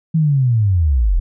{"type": "linear sweep", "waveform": "sine", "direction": "down", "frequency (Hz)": [164.81, 36.44], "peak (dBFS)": -11, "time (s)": [0.14, 1.2], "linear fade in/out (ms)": 10, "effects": []}